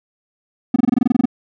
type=tone bursts; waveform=triangle; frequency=246.9 Hz; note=B3; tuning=in tune; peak=-7 dBFS; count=12; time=0.74-1.256 s; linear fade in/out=5 ms; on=21 ms; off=24 ms; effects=none